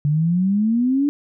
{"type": "exponential sweep", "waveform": "sine", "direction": "up", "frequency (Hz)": [143.7, 293.7], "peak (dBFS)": -15, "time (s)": [0.05, 1.09], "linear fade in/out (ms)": 0, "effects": []}